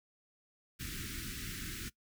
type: band-stop noise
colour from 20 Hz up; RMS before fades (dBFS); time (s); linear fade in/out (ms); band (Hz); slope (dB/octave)
pink; -42; 0.79-1.9; 20; 360 to 1400; 48
effects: noise-tail reverb RT60 0.1 s tail -20 dB re dry